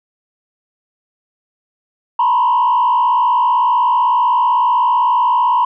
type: tone with frequency modulation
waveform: sine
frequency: 976 Hz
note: B5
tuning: 21 cents flat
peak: -9 dBFS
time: 2.19-5.65 s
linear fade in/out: 5 ms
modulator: 57.9 Hz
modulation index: 1
effects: tanh soft clip ceiling -7 dBFS